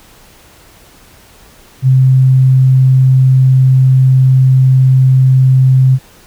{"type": "tone", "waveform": "sine", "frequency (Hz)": 130.81, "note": "C3", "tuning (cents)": 0, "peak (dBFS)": -4, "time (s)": [1.82, 5.99], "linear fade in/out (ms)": 50, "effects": ["pink hiss -42 dBFS RMS until 6.26 s"]}